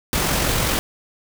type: noise with amplitude modulation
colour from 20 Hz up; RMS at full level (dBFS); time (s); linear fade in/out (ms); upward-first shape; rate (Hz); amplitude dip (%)
pink; -19; 0.13-0.79; 0; sine; 44.8; 30
effects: none